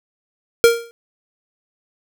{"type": "tone with exponential decay", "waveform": "square", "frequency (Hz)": 466.2, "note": "A#4", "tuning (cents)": 0, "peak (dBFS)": -5, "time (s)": [0.64, 0.91], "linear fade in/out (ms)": 0, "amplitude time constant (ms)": 57, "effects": []}